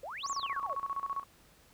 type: exponential two-way sweep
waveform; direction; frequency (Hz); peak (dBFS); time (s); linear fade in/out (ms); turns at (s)
sine; up then down; 496.4 to 7710 to 496.4; -39; 0.03-0.75; 5; 0.3
type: tone with tremolo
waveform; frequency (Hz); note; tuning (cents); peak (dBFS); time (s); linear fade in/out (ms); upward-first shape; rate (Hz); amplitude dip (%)
sine; 1110; C#6; +2; -31; 0.23-1.24; 20; square; 15; 80
effects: pink hiss -62 dBFS RMS until 1.73 s